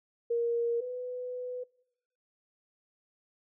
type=tone pair in turn; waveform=sine; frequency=469.6 / 498.5 Hz; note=A#4 / B4; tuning=+13 / +16 cents; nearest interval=minor second; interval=103 cents; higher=second; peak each=-26 / -34 dBFS; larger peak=first; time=0.3-0.81 / 0.81-1.64 s; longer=second; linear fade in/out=10 ms; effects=noise-tail reverb RT60 0.9 s tail -24 dB re dry